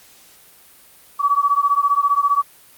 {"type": "beating tone pair", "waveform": "sine", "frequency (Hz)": [1134, 1149], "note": ["C#6", "D6"], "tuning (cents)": [39, -38], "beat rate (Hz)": 15, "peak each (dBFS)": -17, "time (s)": [1.19, 2.43], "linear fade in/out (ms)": 20, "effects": ["white hiss -48 dBFS RMS until 2.77 s", "Opus 48 kbps"]}